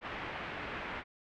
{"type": "low-pass noise", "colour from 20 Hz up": "white", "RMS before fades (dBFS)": -41, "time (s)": [0.01, 1.04], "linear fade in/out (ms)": 50, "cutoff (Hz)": 2400, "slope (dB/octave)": 24, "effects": []}